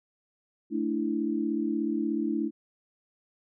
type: chord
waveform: sine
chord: A suspended fourth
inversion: none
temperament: just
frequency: 220 / 293.3 / 330 Hz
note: A3 / D4 / E4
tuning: 0 / -2 / +2 cents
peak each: -31 / -30 / -30 dBFS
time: 0.7-2.51 s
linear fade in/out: 50 ms
effects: none